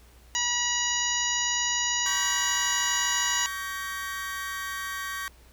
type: harmonic tone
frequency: 967 Hz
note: B5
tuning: 37 cents flat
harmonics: 1 / 2 / 3 / 4 / 5 / 6 / 7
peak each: -34 / -31 / -31 / -35 / -37 / -33 / -29 dBFS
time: 0.35-3.46 s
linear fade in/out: 0 ms
type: chord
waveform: 40% pulse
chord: G diminished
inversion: second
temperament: just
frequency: 1128.9 / 1568 / 1881.6 Hz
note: Db6 / G6 / Bb6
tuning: +31 / 0 / +16 cents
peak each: -35 dBFS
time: 2.06-5.28 s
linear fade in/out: 0 ms
effects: added 60 Hz sine -52 dBFS peak until 5.52 s + pink hiss -58 dBFS RMS until 5.52 s